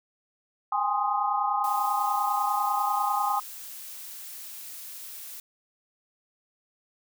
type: chord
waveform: sine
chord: Ab major seventh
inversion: third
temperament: equal with one note detuned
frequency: 800.5 / 830.6 / 1046.5 / 1244.5 Hz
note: G5 / Ab5 / C6 / Eb6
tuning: +36 / 0 / 0 / 0 cents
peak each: -29 dBFS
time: 0.72-3.4 s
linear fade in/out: 5 ms
type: noise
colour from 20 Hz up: blue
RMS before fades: -41 dBFS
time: 1.64-5.4 s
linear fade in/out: 2 ms
effects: none